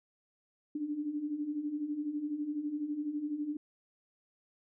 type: beating tone pair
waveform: sine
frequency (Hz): 287.2 / 299.2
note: D4 / D4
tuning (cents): -39 / +32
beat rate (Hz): 12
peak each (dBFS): -40 / -34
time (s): 0.75-3.57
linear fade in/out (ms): 5
effects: none